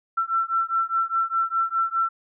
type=beating tone pair; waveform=sine; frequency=1342 / 1346.9 Hz; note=E6 / E6; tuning=+31 / +37 cents; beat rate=4.9 Hz; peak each=-24 dBFS; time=0.17-2.09 s; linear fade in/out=10 ms; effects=none